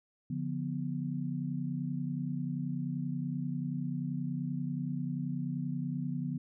sine chord, B diminished, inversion first, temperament equal with one note detuned, 144.23 / 174.61 / 246.9 Hz, D3 / F3 / B3, -31 / 0 / 0 cents, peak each -36 / -37 / -37 dBFS, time 0.3-6.38 s, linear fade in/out 5 ms, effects none

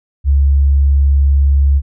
sine tone, 69.7 Hz, C#2, 10 cents sharp, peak -7 dBFS, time 0.24-1.82 s, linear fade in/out 50 ms, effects none

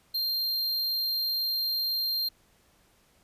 square tone, 4186 Hz, C8, in tune, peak -27 dBFS, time 0.14-2.29 s, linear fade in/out 10 ms, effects pink hiss -64 dBFS RMS until 3.23 s + resampled to 32000 Hz

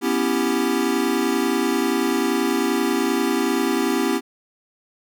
square chord, C# half-diminished seventh, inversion third, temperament equal, 246.9 / 277.2 / 329.6 / 392 Hz, B3 / C#4 / E4 / G4, 0 / 0 / 0 / 0 cents, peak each -25 dBFS, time 0.01-4.21 s, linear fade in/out 50 ms, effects none

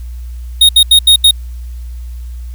square tone bursts at uneven times, 3729 Hz, A#7, in tune, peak -3 dBFS, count 5, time 0.61-0.69 / 0.76-0.83 / 0.91-0.99 / 1.07-1.16 / 1.24-1.31 s, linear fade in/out 5 ms, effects added 60 Hz sine -22 dBFS peak until 2.54 s + white hiss -48 dBFS RMS until 2.54 s

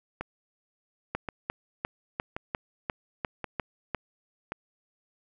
two click trains, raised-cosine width 0.5 ms, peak -14 / -18 dBFS, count 9 / 5, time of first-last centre 1.15-3.947 / 0.21-4.52 s, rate 2.86 / 0.928 Hz, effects none

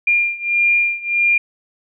sine beating tone pair, 2400 / 2401.6 Hz, D7 / D7, +37 / +38 cents, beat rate 1.6 Hz, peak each -16 / -18 dBFS, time 0.07-1.38 s, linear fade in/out 5 ms, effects none

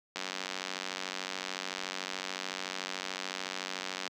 click train, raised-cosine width 0.2 ms, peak -17 dBFS, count 368, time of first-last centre 0.16-4.077 s, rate 93.7 Hz, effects high-pass 200 Hz 12 dB/octave

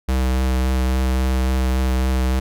square tone with vibrato, 64.5 Hz, C2, 24 cents flat, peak -17 dBFS, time 0.08-2.4 s, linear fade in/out 10 ms, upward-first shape sine, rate 3.6 Hz, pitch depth 12 cents each way, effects none

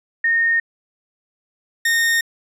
sine / 40% pulse tone pair in turn, 1841 / 1841 Hz, A#6 / A#6, -22 / -22 cents, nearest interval unison, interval 0 cents, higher neither, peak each -14 dBFS, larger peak neither, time 0.24-0.6 / 1.85-2.21 s, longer neither, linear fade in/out 5 ms, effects resampled to 32000 Hz

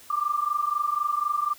sine tone pair together, 1174.7 / 1198.7 Hz, D6 / D6, 0 / +35 cents, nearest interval unison, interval 35 cents, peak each -26 dBFS, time 0.1-1.54 s, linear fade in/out 5 ms, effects white hiss -50 dBFS RMS until 1.58 s

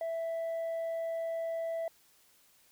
triangle tone with tanh clipping, 660 Hz, E5, 2 cents sharp, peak -33 dBFS, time 0.01-1.88 s, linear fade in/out 2 ms, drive 7 dB, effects white hiss -65 dBFS RMS until 2.71 s

